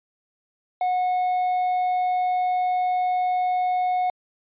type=tone; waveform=triangle; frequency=730 Hz; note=F#5; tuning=24 cents flat; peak=-18 dBFS; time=0.81-4.1 s; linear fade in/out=2 ms; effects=resampled to 8000 Hz